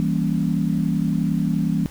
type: chord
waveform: sine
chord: E diminished seventh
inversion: none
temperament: equal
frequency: 164.81 / 196 / 233.1 / 277.2 Hz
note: E3 / G3 / Bb3 / Db4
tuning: 0 / 0 / 0 / 0 cents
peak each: -22 / -23 / -25 / -27 dBFS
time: 0-1.86 s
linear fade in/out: 0 ms
effects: added 60 Hz sine -42 dBFS peak until 1.9 s + pink hiss -45 dBFS RMS until 1.9 s